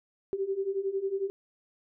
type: beating tone pair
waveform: sine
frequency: 382.8 / 393.8 Hz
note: G4 / G4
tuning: -41 / +8 cents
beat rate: 11 Hz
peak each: -33 / -30 dBFS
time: 0.33-1.3 s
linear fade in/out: 0 ms
effects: none